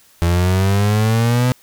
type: exponential sweep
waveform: 35% pulse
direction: up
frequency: 84.3 to 127.1 Hz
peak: -11 dBFS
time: 0.22-1.52 s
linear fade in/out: 0 ms
effects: white hiss -51 dBFS RMS until 1.62 s